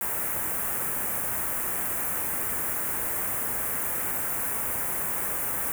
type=band-stop noise; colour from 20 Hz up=white; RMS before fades=-29 dBFS; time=0.01-5.72 s; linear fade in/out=0 ms; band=2000 to 9200 Hz; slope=24 dB/octave; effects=none